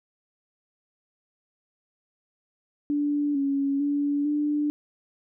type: tone with pitch steps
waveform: sine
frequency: 291.2 / 277.7 / 287.3 / 295.6 Hz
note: D4 / C#4 / D4 / D4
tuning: -15 / +3 / -38 / +11 cents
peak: -22 dBFS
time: 2.9-4.7 s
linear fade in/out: 0 ms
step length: 450 ms
effects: none